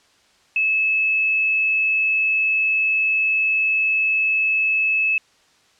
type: tone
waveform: sine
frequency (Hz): 2600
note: E7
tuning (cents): -24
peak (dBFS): -16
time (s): 0.56-5.18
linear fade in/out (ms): 2
effects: white hiss -57 dBFS RMS until 5.79 s + low-pass 6000 Hz 12 dB/octave